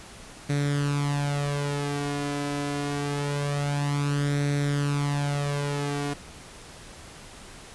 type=tone with flanger; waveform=sawtooth; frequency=143.6 Hz; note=D3; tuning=39 cents flat; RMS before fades=-27 dBFS; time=0.49-6.14 s; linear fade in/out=10 ms; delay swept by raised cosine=0.5 to 3 ms; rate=0.25 Hz; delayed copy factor=+0.65; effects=pink hiss -45 dBFS RMS until 7.74 s + resampled to 24000 Hz